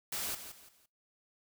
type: noise with echo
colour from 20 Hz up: white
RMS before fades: -37 dBFS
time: 0.12-0.35 s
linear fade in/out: 5 ms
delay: 170 ms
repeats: 3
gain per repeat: -10 dB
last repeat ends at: 0.86 s
effects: noise-tail reverb RT60 0.2 s tail -21 dB re dry